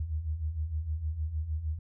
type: beating tone pair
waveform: sine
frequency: 73.42 / 79.92 Hz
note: D2 / D#2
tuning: 0 / +47 cents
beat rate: 6.5 Hz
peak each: -37 / -31 dBFS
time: 0-1.79 s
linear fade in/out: 5 ms
effects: none